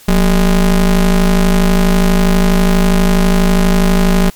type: ring-modulated tone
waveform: square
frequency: 103.83 Hz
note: G#2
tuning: in tune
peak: -5 dBFS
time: 0.08-4.3 s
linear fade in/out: 5 ms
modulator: 77.7 Hz
effects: white hiss -41 dBFS RMS until 4.35 s + MP3 96 kbps